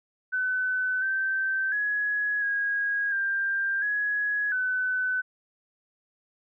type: tone with pitch steps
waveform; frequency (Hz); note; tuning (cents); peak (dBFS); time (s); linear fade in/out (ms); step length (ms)
sine; 1510 / 1553 / 1677 / 1644 / 1589 / 1674 / 1508; F#6 / G6 / G#6 / G#6 / G6 / G#6 / F#6; +35 / -17 / +16 / -18 / +23 / +13 / +32; -24; 0.32-5.22; 20; 700
effects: none